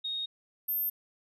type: tone pair in turn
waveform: sine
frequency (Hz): 3729 / 13289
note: A#7 / G#9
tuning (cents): 0 / 0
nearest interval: octave + minor seventh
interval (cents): 2200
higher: second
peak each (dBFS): -31 / -27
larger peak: second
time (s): 0.04-0.26 / 0.68-0.9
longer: neither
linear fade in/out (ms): 10
effects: tanh soft clip ceiling -24 dBFS